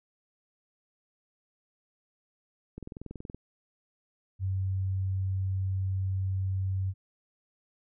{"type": "click train", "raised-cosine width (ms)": 3, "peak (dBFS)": -27, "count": 13, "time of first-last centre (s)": [2.78, 3.346], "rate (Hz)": 21.2}
{"type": "tone", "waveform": "sine", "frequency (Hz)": 95.2, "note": "F#2", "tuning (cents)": 50, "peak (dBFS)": -27, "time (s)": [4.39, 6.94], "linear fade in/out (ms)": 50}
{"effects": []}